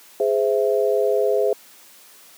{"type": "chord", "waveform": "sine", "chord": "Ab augmented", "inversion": "none", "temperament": "equal with one note detuned", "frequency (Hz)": [415.3, 514.9, 659.3], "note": ["Ab4", "C5", "E5"], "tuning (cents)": [0, -28, 0], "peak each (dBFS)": [-19, -21, -23], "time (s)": [0.2, 1.53], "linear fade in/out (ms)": 2, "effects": ["white hiss -48 dBFS RMS until 2.37 s", "high-pass 200 Hz 12 dB/octave"]}